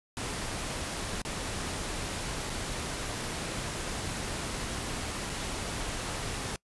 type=noise with dropouts; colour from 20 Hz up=pink; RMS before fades=-35 dBFS; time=0.17-6.56 s; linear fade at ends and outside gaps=0 ms; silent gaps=1.218-1.25 / 2.497-2.501 / 5.295-5.299 s; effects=noise-tail reverb RT60 0.1 s tail -24 dB re dry + resampled to 24000 Hz